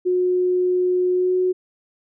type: tone with pitch glide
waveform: sine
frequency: 363 to 367.2 Hz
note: F#4 to F#4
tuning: -33 to -13 cents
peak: -16 dBFS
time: 0.05-1.53 s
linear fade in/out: 20 ms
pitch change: +20 cents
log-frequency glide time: 1.13-1.34 s
effects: none